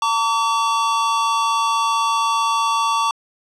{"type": "tone pair together", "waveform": "square", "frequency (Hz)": [906, 1141.5], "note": ["A#5", "D6"], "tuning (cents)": [-50, -50], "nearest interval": "major third", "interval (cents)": 400, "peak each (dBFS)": [-21, -19], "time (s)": [0.02, 3.11], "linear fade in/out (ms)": 2, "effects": ["low-pass 7000 Hz 12 dB/octave"]}